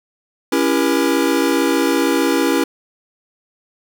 square chord, C# diminished seventh, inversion none, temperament just, 277.2 / 332.6 / 399.1 / 479 Hz, C#4 / E4 / G4 / Bb4, 0 / +16 / +31 / +47 cents, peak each -19 / -19 / -23 / -22 dBFS, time 0.52-2.64 s, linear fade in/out 5 ms, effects none

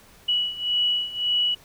sine beating tone pair, 2936 / 2937.8 Hz, F#7 / F#7, -14 / -13 cents, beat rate 1.8 Hz, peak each -26 / -23 dBFS, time 0.28-1.55 s, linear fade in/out 10 ms, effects pink hiss -52 dBFS RMS until 1.64 s

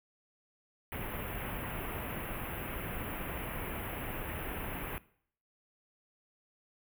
pink band-stop noise, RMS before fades -39 dBFS, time 0.92-4.98 s, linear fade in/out 0 ms, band 2900 to 11000 Hz, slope 48 dB/octave, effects noise-tail reverb RT60 0.6 s tail -20 dB re dry

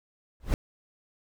brown noise with exponential growth, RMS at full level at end -18 dBFS, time 0.4-0.54 s, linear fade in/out 1 ms, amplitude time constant 29 ms, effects none

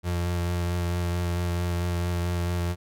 35% pulse tone with vibrato, 87.31 Hz, F2, in tune, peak -23 dBFS, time 0.03-2.76 s, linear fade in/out 50 ms, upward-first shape sine, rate 4.5 Hz, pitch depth 18 cents each way, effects none

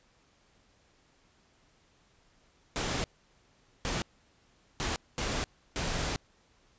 pink noise bursts at uneven times, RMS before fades -32 dBFS, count 5, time 2.76-3.04 / 3.85-4.02 / 4.8-4.96 / 5.18-5.44 / 5.76-6.16 s, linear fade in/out 0 ms, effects pink hiss -66 dBFS RMS until 6.78 s + resampled to 16000 Hz

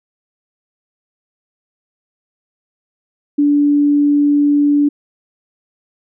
sine tone, 290 Hz, D4, 22 cents flat, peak -9 dBFS, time 3.38-4.89 s, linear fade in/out 10 ms, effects none

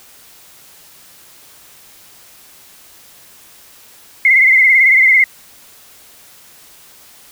sine tone with vibrato, 2093 Hz, C7, in tune, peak -6 dBFS, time 4.25-5.24 s, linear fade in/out 2 ms, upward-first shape triangle, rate 18 Hz, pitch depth 84 cents each way, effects white hiss -43 dBFS RMS until 7.31 s

